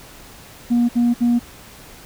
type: tone bursts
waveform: sine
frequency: 239 Hz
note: A#3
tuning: 43 cents sharp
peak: -11 dBFS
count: 3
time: 0.7-1.394 s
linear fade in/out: 20 ms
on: 190 ms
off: 62 ms
effects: tanh soft clip ceiling -11 dBFS + pink hiss -42 dBFS RMS until 2.05 s